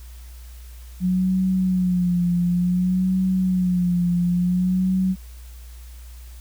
sine tone with vibrato, 181.1 Hz, F#3, 37 cents flat, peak -17 dBFS, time 1-5.16 s, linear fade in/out 50 ms, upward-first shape sine, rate 0.56 Hz, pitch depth 58 cents each way, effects added 60 Hz sine -37 dBFS peak until 6.4 s + white hiss -51 dBFS RMS until 6.4 s

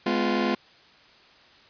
sawtooth chord, F diminished, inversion first, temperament just, 209.5 / 251.4 / 349.2 Hz, Ab3 / Cb4 / F4, +15 / +31 / 0 cents, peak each -23 dBFS, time 0.06-0.55 s, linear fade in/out 5 ms, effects white hiss -54 dBFS RMS until 1.69 s + resampled to 11025 Hz

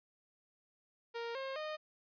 sawtooth tone with pitch steps, 466.3 / 535.6 / 615.3 Hz, A#4 / C5 / D#5, +1 / +40 / -19 cents, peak -35 dBFS, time 1.14-1.77 s, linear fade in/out 20 ms, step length 210 ms, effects resampled to 11025 Hz

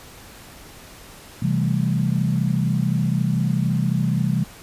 sine chord, A minor seventh, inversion first, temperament equal, 130.81 / 164.81 / 196 / 220 Hz, C3 / E3 / G3 / A3, 0 / 0 / 0 / 0 cents, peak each -22 / -22 / -24 / -28 dBFS, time 1.42-4.44 s, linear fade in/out 5 ms, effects pink hiss -43 dBFS RMS until 4.62 s + resampled to 32000 Hz

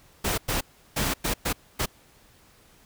pink noise bursts at uneven times, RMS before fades -26 dBFS, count 6, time 0.24-0.38 / 0.48-0.61 / 0.96-1.14 / 1.24-1.34 / 1.45-1.53 / 1.79-1.86 s, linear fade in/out 10 ms, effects pink hiss -57 dBFS RMS until 2.85 s

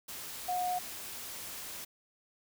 sine tone in noise, 724 Hz, F#5, 38 cents flat, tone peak -30 dBFS, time 0.48-0.79 s, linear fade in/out 10 ms, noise white, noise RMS -43 dBFS, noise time 0.08-1.85 s, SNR +10 dB, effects none

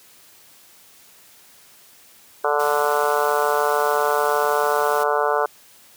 harmonic tone, 146.83 Hz, D3, in tune, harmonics 3 / 4 / 5 / 6 / 7 / 8 / 9 / 10, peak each -23 / -24 / -25 / -26 / -26 / -27 / -28 / -28 dBFS, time 2.44-5.46 s, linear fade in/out 5 ms
white noise, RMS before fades -35 dBFS, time 2.59-5.04 s, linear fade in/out 10 ms
effects white hiss -50 dBFS RMS until 5.96 s + high-pass 80 Hz 12 dB/octave

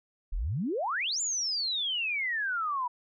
sine exponential two-way sweep, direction up then down, 31.77 to 7280 to 956 Hz, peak -28 dBFS, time 0.32-2.88 s, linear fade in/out 10 ms, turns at 1.21 s, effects none

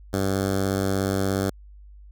10% pulse tone with notch filter, 96.9 Hz, G2, 20 cents flat, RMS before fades -24 dBFS, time 0.13-1.5 s, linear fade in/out 5 ms, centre 2500 Hz, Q 1.2, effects added 50 Hz sine -43 dBFS peak until 2.11 s

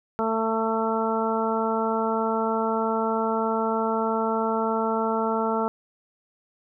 harmonic tone, 223.2 Hz, A3, 25 cents sharp, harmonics 1 / 2 / 3 / 4 / 5 / 6, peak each -28 / -27 / -30 / -28 / -35 / -30 dBFS, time 0.19-5.68 s, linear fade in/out 0 ms, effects none

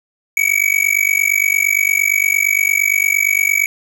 square tone with amplitude modulation, 2273 Hz, C#7, 43 cents sharp, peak -9 dBFS, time 0.37-3.66 s, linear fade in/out 2 ms, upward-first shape sine, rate 48.7 Hz, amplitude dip 100%, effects 7-bit

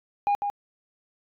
sine tone with echo, 814 Hz, G#5, 35 cents flat, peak -17 dBFS, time 0.27-0.35 s, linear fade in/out 0 ms, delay 150 ms, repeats 1, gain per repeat -7 dB, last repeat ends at 0.5 s, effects tanh soft clip ceiling -19 dBFS

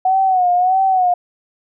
sine tone with vibrato, 740 Hz, F#5, in tune, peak -11 dBFS, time 0.05-1.14 s, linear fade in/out 5 ms, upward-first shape sine, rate 1.6 Hz, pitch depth 71 cents each way, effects none

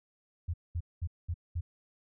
sine tone bursts, 85.1 Hz, F2, 44 cents flat, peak -30 dBFS, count 5, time 0.48-1.61 s, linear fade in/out 10 ms, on 58 ms, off 210 ms, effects none

